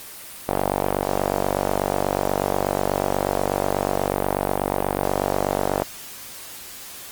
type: tone with band-pass filter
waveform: sawtooth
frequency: 48.22 Hz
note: G1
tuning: 28 cents flat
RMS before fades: -23 dBFS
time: 0.48-5.84 s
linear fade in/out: 10 ms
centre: 670 Hz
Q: 1.9
effects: white hiss -38 dBFS RMS until 7.11 s + Opus 24 kbps